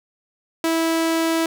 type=tone; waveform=sawtooth; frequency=327.3 Hz; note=E4; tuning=12 cents flat; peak=-14 dBFS; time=0.64-1.46 s; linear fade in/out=2 ms; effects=none